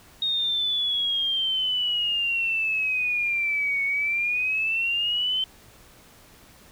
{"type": "exponential two-way sweep", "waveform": "sine", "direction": "down then up", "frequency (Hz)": [3729, 2214, 3091], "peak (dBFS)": -22, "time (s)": [0.22, 5.44], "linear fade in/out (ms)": 2, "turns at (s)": 3.84, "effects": ["pink hiss -52 dBFS RMS until 6.71 s"]}